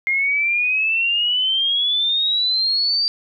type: exponential sweep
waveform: sine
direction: up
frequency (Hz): 2119 to 4699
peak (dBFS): -16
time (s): 0.07-3.08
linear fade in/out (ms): 0
effects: none